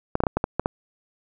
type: clicks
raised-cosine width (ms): 1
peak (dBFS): -7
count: 8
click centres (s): 0.154 / 0.204 / 0.237 / 0.268 / 0.37 / 0.441 / 0.596 / 0.659
effects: none